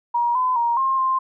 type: tone with pitch steps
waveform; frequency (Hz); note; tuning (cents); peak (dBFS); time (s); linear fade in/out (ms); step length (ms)
sine; 951 / 1015 / 941 / 1064 / 1050; A#5 / B5 / A#5 / C6 / C6; +34 / +47 / +16 / +29 / +6; -17; 0.14-1.19; 10; 210
effects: none